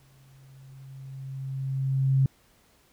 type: tone with exponential growth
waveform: sine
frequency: 134.2 Hz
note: C3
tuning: 44 cents sharp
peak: -17 dBFS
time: 0-2.26 s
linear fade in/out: 2 ms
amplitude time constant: 490 ms
effects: pink hiss -62 dBFS RMS until 2.92 s